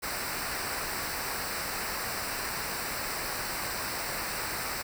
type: noise with comb filter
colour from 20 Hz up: pink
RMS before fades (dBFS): -34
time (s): 0.02-4.83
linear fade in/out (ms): 20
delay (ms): 0.3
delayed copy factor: -0.7
effects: none